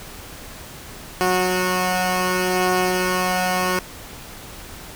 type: tone pair together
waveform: 10% pulse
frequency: 183.25 / 365.8 Hz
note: F#3 / F#4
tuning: -16 / -20 cents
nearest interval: octave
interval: 1196 cents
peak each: -13 dBFS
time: 1.21-3.79 s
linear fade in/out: 0 ms
effects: pink hiss -38 dBFS RMS until 4.95 s